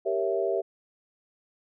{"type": "chord", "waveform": "sine", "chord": "G diminished seventh", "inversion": "none", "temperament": "equal with one note detuned", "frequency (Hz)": [392, 466.2, 554.4, 662.3], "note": ["G4", "Bb4", "Db5", "Fb5"], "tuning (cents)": [0, 0, 0, 8], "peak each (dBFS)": [-28, -31, -32, -29], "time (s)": [0.05, 0.62], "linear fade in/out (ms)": 20, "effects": []}